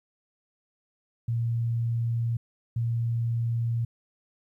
sine tone pair in turn, 116.54 / 116.54 Hz, A#2 / A#2, 0 / 0 cents, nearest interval unison, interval 0 cents, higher neither, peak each -24 dBFS, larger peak neither, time 1.28-2.37 / 2.76-3.85 s, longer neither, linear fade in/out 5 ms, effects 11-bit

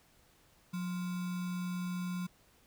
sine tone with sample-and-hold, 180 Hz, F#3, 47 cents flat, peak -34 dBFS, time 0.73-2.27 s, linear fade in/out 10 ms, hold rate 1225 Hz, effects pink hiss -66 dBFS RMS until 2.66 s

